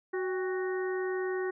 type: harmonic tone with a mistuned harmonic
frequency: 371.5 Hz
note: F#4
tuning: 7 cents sharp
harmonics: 1 / 2 / 3 / 4 / 5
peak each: -30 / -43 / -44 / -43 / -41 dBFS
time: 0.13-1.51 s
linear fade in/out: 10 ms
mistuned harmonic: 2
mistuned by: +110 cents
effects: none